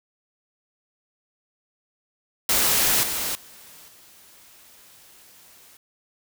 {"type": "noise with level steps", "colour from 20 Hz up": "white", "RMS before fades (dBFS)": [-20, -27, -47, -51], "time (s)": [2.49, 5.77], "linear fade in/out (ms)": 2, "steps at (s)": [3.03, 3.35, 3.88], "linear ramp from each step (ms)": 2, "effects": []}